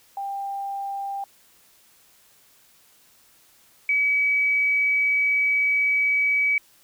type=tone pair in turn; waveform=sine; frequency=793 / 2279 Hz; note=G5 / C#7; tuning=+20 / +47 cents; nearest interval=octave + tritone; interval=1827 cents; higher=second; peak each=-27 / -18 dBFS; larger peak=second; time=0.17-1.24 / 3.89-6.58 s; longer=second; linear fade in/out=2 ms; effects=white hiss -57 dBFS RMS until 6.83 s